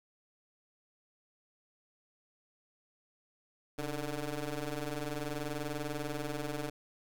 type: ring-modulated tone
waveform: 15% pulse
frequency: 146.83 Hz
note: D3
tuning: in tune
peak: -26 dBFS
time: 3.78-6.7 s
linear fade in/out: 10 ms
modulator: 157 Hz
effects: none